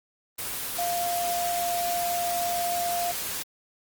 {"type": "tone in noise", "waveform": "sine", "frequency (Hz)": 698.5, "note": "F5", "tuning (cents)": 0, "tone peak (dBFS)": -26, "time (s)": [0.78, 3.12], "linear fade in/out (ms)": 10, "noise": "white", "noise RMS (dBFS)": -32, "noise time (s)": [0.38, 3.43], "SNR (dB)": 3, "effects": ["Opus 24 kbps"]}